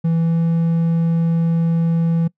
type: tone with pitch glide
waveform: triangle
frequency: 165.1 to 166.15 Hz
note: E3 to E3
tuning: +3 to +14 cents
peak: -12 dBFS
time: 0.04-2.28 s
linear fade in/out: 10 ms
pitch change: +11 cents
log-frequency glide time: 0.17-0.38 s
effects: noise-tail reverb RT60 0.1 s tail -23 dB re dry